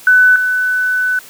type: tone pair in turn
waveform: sine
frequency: 1500 / 1500 Hz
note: F#6 / F#6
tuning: +23 / +23 cents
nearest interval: unison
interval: 0 cents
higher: neither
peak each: -5 / -12 dBFS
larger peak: first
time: 0.07-0.36 / 0.36-1.19 s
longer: second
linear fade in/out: 2 ms
effects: white hiss -38 dBFS RMS until 1.29 s + high-pass 150 Hz 12 dB/octave